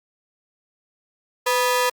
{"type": "ring-modulated tone", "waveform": "sawtooth", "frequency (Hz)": 740, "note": "F#5", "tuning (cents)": 0, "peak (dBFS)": -11, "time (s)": [1.46, 1.9], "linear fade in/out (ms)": 10, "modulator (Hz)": 238, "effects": ["Opus 48 kbps"]}